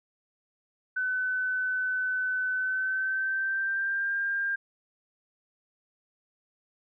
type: tone with pitch glide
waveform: sine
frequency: 1510 to 1599.8 Hz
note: F#6 to G6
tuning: +35 to +35 cents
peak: -26 dBFS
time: 0.96-4.56 s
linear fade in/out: 10 ms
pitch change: +100 cents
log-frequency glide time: 2.53-4.15 s
effects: none